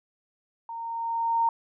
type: tone with level ramp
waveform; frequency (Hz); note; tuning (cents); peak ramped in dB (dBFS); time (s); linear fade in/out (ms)
sine; 921; A#5; -21; -34 to -19; 0.69-1.49; 2
effects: none